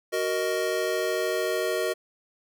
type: chord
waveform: square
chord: D# minor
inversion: first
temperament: just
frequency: 373.4 / 466.7 / 622.3 Hz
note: F#4 / A#4 / D#5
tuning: +16 / +2 / 0 cents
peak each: -30 dBFS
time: 0.12-1.94 s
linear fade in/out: 20 ms
effects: none